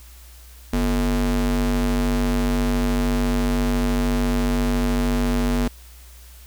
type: ring-modulated tone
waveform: square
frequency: 98 Hz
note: G2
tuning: in tune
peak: -16 dBFS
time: 0.73-5.68 s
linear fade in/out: 5 ms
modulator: 145 Hz
effects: added 60 Hz sine -42 dBFS peak until 6.46 s + white hiss -49 dBFS RMS until 6.46 s